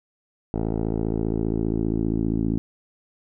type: tone with low-pass filter sweep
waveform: 10% pulse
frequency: 55.1 Hz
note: A1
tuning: 3 cents sharp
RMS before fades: -24 dBFS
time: 0.54-2.58 s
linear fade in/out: 0 ms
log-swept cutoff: 550 to 280 Hz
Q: 2.4
effects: none